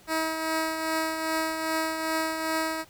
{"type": "tone with tremolo", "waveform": "10% pulse", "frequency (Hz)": 319.7, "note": "D#4", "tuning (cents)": 47, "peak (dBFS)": -16, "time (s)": [0.07, 2.85], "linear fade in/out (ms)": 50, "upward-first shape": "triangle", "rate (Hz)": 2.5, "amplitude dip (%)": 50, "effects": ["pink hiss -55 dBFS RMS until 2.89 s"]}